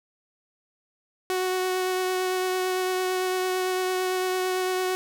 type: tone with vibrato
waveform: sawtooth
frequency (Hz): 370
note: F#4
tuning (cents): 0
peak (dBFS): -20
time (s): 1.3-4.95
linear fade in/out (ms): 0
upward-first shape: triangle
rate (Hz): 8.9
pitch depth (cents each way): 13
effects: none